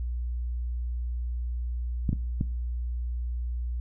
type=clicks; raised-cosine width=5 ms; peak=-13 dBFS; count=3; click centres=2.092 / 2.13 / 2.411 s; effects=noise-tail reverb RT60 0.4 s tail -19 dB re dry + added 60 Hz sine -28 dBFS peak until 3.8 s